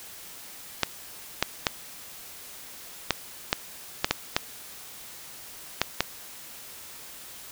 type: clicks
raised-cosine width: 0.2 ms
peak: -3 dBFS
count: 10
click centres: 0.833 / 1.426 / 1.668 / 3.107 / 3.529 / 4.045 / 4.11 / 4.365 / 5.816 / 6.006 s
effects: white hiss -44 dBFS RMS until 7.51 s